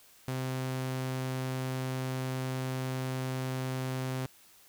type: tone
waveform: sawtooth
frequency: 130 Hz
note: C3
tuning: 11 cents flat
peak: -28 dBFS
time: 0.28-4.26 s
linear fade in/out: 0 ms
effects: white hiss -59 dBFS RMS until 4.68 s